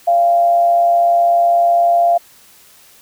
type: tone with frequency modulation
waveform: sine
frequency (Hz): 690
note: F5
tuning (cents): -21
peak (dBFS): -9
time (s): 0.07-2.18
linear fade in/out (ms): 10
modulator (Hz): 116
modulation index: 0.27
effects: white hiss -46 dBFS RMS until 3.01 s